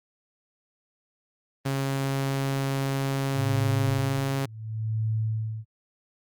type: tone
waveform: sawtooth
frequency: 136.4 Hz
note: C#3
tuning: 28 cents flat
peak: -21 dBFS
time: 1.65-4.46 s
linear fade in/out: 10 ms
type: tone with tremolo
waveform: sine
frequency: 110 Hz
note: A2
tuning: in tune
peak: -23 dBFS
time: 3.34-5.65 s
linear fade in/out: 50 ms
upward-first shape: sine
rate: 0.7 Hz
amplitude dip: 90%
effects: Opus 32 kbps